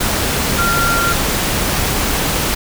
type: tone in noise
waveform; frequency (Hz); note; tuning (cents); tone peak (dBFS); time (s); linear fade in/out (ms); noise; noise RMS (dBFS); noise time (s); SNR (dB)
sine; 1383; F6; -17; -15; 0.58-1.13; 10; pink; -17; 0-2.55; -1
effects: none